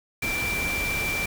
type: tone in noise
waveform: sine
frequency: 2350 Hz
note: D7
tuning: 1 cent sharp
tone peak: -26 dBFS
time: 0.22-1.26 s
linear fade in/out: 5 ms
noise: pink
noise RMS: -31 dBFS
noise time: 0.22-1.26 s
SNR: +2 dB
effects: none